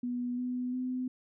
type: tone with pitch steps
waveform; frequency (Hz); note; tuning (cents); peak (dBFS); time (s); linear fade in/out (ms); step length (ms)
sine; 245.1 / 249.3 / 253.9; B3 / B3 / B3; -13 / +16 / +48; -31; 0.03-1.08; 5; 350
effects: none